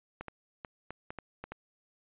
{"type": "clicks", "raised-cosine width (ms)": 0.5, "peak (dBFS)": -25, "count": 8, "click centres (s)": [0.21, 0.283, 0.648, 0.906, 1.105, 1.187, 1.44, 1.52], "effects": ["resampled to 8000 Hz"]}